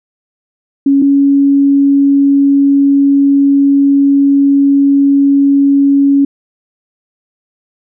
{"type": "tone pair in turn", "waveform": "sine", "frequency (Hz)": [277.2, 279.1], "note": ["C#4", "C#4"], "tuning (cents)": [0, 12], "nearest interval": "unison", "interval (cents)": 12, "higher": "second", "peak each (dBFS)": -5, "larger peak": "neither", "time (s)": [[0.86, 1.02], [1.02, 6.25]], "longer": "second", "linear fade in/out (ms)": 5, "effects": []}